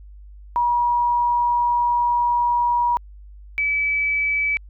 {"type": "tone pair in turn", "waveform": "sine", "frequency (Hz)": [960, 2297], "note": ["B5", "D7"], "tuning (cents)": [-49, -39], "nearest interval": "octave + minor third", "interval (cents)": 1510, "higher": "second", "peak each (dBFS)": [-16, -18], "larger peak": "first", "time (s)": [[0.56, 2.97], [3.58, 4.57]], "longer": "first", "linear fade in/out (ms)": 0, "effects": ["added 50 Hz sine -39 dBFS peak until 4.69 s"]}